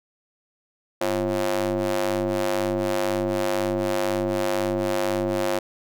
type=ring-modulated tone; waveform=sawtooth; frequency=98 Hz; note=G2; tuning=in tune; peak=-15 dBFS; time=1.01-5.59 s; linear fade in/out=5 ms; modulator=442 Hz; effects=none